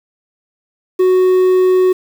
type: tone with quantisation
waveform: triangle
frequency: 369.6 Hz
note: F#4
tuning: 2 cents flat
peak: -6 dBFS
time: 0.99-1.93 s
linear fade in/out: 10 ms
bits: 6
effects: none